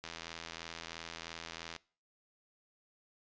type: click train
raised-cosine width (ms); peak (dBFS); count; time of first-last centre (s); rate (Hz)
0.2; -25; 144; 0.04-1.763; 83
effects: noise-tail reverb RT60 0.4 s tail -22 dB re dry + resampled to 16000 Hz